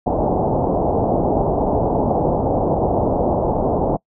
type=low-pass noise; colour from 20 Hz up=white; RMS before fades=-18 dBFS; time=0.06-3.97 s; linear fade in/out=10 ms; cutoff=830 Hz; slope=48 dB/octave; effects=noise-tail reverb RT60 0.1 s tail -25 dB re dry